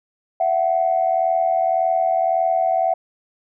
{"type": "tone pair together", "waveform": "sine", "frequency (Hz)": [668, 749.8], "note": ["E5", "F#5"], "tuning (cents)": [23, 23], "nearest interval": "major second", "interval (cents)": 200, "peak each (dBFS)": -18, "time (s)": [0.4, 2.94], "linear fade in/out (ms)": 5, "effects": ["tanh soft clip ceiling -8 dBFS"]}